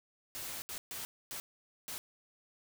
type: noise bursts at uneven times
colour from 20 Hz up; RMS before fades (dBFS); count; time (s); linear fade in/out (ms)
white; -42; 5; 0.35-0.62 / 0.69-0.78 / 0.91-1.05 / 1.31-1.4 / 1.88-1.98; 0
effects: none